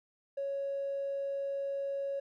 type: tone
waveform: triangle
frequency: 554.4 Hz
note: C#5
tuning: in tune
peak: -29 dBFS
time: 0.37-2.2 s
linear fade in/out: 10 ms
effects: tanh soft clip ceiling -30 dBFS